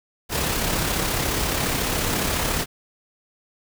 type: noise with amplitude modulation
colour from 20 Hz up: pink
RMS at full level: -22 dBFS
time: 0.29-2.66 s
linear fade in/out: 50 ms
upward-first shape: sine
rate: 34.3 Hz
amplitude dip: 35%
effects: none